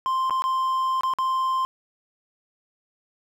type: tone with dropouts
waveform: triangle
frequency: 1046.5 Hz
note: C6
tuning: in tune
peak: -19 dBFS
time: 0.06-1.65 s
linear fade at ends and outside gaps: 0 ms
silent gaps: 0.297-0.307 / 0.421-0.44 / 1.009-1.034 / 1.137-1.186 s
effects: none